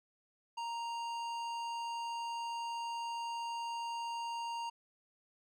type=tone with hard clipping; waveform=sine; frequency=932.3 Hz; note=A#5; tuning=in tune; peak=-39 dBFS; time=0.57-4.7 s; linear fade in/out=10 ms; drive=13 dB; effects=none